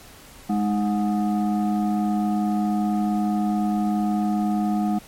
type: tone with frequency modulation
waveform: sine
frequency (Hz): 207.7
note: G#3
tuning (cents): 0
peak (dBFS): -19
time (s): 0.49-4.99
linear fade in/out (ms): 10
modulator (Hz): 520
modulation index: 0.82
effects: pink hiss -46 dBFS RMS until 5.07 s + MP3 64 kbps